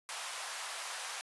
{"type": "high-pass noise", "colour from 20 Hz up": "pink", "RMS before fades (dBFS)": -41, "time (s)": [0.09, 1.21], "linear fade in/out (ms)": 0, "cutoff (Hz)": 750, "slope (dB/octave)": 24, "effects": ["resampled to 24000 Hz"]}